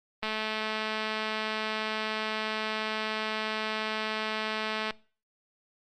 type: click train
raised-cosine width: 0.3 ms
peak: -16 dBFS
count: 1016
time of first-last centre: 0.23-4.907 s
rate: 217 Hz
effects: noise-tail reverb RT60 0.4 s tail -22 dB re dry + Opus 32 kbps